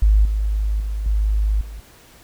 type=tone with level steps; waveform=sine; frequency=52.2 Hz; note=G#1; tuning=10 cents sharp; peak=-10 / -17 / -21 / -15 / -30 dBFS; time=0.02-1.8 s; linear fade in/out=5 ms; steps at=0.25 / 0.8 / 1.06 / 1.61 s; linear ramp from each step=2 ms; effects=pink hiss -48 dBFS RMS until 2.23 s